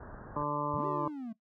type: low-pass noise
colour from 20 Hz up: pink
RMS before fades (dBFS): -47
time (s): 0-0.44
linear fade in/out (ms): 5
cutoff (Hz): 1700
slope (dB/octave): 96
type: harmonic tone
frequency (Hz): 146.83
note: D3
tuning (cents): 0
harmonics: 1 / 2 / 3 / 4 / 6 / 7 / 8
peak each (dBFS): -39 / -38 / -42 / -38 / -39 / -36 / -39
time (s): 0.36-1.08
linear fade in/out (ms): 2
type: linear two-way sweep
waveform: triangle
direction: up then down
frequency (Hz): 56.8 to 397.5 to 215.2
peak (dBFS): -35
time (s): 0.73-1.33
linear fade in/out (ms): 10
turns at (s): 0.86
effects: noise-tail reverb RT60 0.1 s tail -18 dB re dry